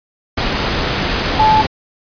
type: tone in noise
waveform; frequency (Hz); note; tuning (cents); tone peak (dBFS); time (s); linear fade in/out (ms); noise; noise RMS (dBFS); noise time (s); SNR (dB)
sine; 867; A5; -26; -8; 1.39-1.62; 10; pink; -17; 0.37-1.67; +6
effects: resampled to 11025 Hz